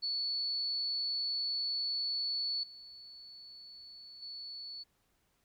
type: tone with level steps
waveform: sine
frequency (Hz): 4435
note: C#8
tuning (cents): 0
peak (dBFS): -32 / -49 / -42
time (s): 0.02-4.84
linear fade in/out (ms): 20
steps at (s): 2.63 / 4.22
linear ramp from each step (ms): 5
effects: pink hiss -75 dBFS RMS until 5.44 s